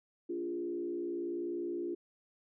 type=tone with frequency modulation; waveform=sine; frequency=345.9 Hz; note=F4; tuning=17 cents flat; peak=-34 dBFS; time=0.29-1.95 s; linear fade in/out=10 ms; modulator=61.1 Hz; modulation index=0.82; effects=none